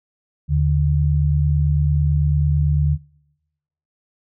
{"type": "tone pair together", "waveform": "sine", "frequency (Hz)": [77.78, 146.74], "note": ["D#2", "D3"], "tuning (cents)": [0, -1], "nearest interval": "major seventh", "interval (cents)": 1099, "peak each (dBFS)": -17, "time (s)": [0.48, 2.98], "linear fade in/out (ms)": 50, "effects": ["noise-tail reverb RT60 1.0 s tail -26 dB re dry"]}